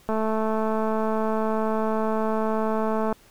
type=click train; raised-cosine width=1 ms; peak=-13 dBFS; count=666; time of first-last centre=0.09-3.127 s; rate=219 Hz; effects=pink hiss -55 dBFS RMS until 3.3 s